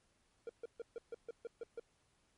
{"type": "tone bursts", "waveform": "triangle", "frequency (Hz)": 466.2, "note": "A#4", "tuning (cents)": 0, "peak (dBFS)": -39, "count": 9, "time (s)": [0.47, 1.797], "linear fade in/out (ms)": 2, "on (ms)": 23, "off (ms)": 140, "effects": ["pink hiss -75 dBFS RMS until 2.37 s", "MP3 48 kbps"]}